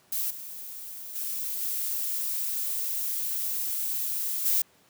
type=noise with level steps; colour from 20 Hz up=violet; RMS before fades=-29 / -40 / -32 / -30 / -24 dBFS; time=0.12-4.62 s; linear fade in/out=5 ms; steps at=0.3 / 1.15 / 1.61 / 4.45 s; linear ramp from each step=10 ms; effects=pink hiss -61 dBFS RMS until 4.89 s + high-pass 150 Hz 12 dB/octave